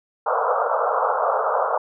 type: band-pass noise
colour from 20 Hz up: pink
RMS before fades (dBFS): -21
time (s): 0.26-1.78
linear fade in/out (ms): 5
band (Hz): 460 to 1400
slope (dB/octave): 96
effects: none